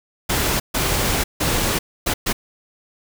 pink noise bursts at uneven times, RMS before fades -20 dBFS, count 5, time 0.29-0.6 / 0.74-1.24 / 1.4-1.79 / 2.06-2.14 / 2.26-2.33 s, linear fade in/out 10 ms, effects none

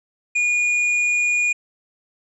sine tone with tanh clipping, 2441 Hz, D#7, 34 cents flat, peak -18 dBFS, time 0.35-1.53 s, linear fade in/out 10 ms, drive 8 dB, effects resampled to 22050 Hz

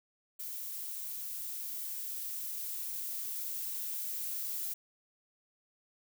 violet noise with level ramp, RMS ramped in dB -41 to -37 dBFS, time 0.39-4.74 s, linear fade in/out 10 ms, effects none

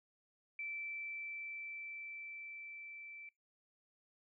sine tone with level ramp, 2329 Hz, D7, 15 cents flat, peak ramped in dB -40 to -49 dBFS, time 0.59-3.29 s, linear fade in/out 2 ms, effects noise-tail reverb RT60 0.2 s tail -26 dB re dry

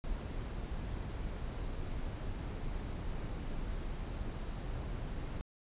brown noise, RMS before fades -39 dBFS, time 0.04-5.41 s, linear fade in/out 0 ms, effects resampled to 8000 Hz

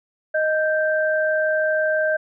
sine tone pair together, 622.3 / 1568.1 Hz, D#5 / G6, 0 / 0 cents, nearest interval octave + major third, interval 1600 cents, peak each -19 / -22 dBFS, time 0.34-2.17 s, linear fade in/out 10 ms, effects none

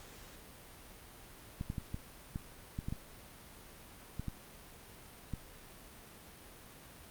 clicks, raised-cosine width 5 ms, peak -25 dBFS, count 11, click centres 1.611 / 1.701 / 1.782 / 1.944 / 2.359 / 2.789 / 2.885 / 2.925 / 4.196 / 4.283 / 5.337 s, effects pink hiss -54 dBFS RMS until 7.1 s + Opus 48 kbps

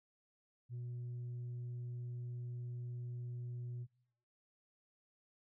sine tone, 121.7 Hz, B2, 25 cents flat, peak -39 dBFS, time 0.69-3.87 s, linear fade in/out 50 ms, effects noise-tail reverb RT60 0.7 s tail -25 dB re dry + tanh soft clip ceiling -40 dBFS

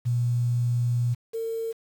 sine tone pair in turn, 120.6 / 453 Hz, B2 / A#4, -41 / -50 cents, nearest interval octave + major seventh, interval 2291 cents, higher second, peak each -21 / -27 dBFS, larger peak first, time 0.05-1.15 / 1.33-1.73 s, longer first, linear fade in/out 20 ms, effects 8-bit

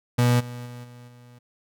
35% pulse tone with level steps, 121.8 Hz, B2, 24 cents flat, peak -15 / -32 / -35 / -41 / -45 dBFS, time 0.18-1.39 s, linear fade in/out 10 ms, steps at 0.39 / 0.65 / 0.83 / 1.07 s, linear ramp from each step 20 ms, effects none

